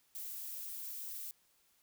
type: noise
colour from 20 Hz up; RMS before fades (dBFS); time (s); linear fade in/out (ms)
violet; -44; 0.15-1.31; 2
effects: white hiss -72 dBFS RMS until 1.82 s